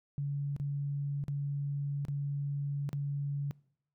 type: tone with dropouts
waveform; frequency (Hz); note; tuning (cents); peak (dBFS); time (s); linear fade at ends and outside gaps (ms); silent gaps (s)
sine; 142.1; C#3; +43; -31; 0.18-3.51; 0; 0.564-0.599 / 1.239-1.282 / 2.051-2.084 / 2.891-2.93
effects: noise-tail reverb RT60 0.7 s tail -24 dB re dry